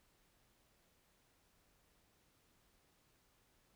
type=silence; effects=pink hiss -74 dBFS RMS until 3.75 s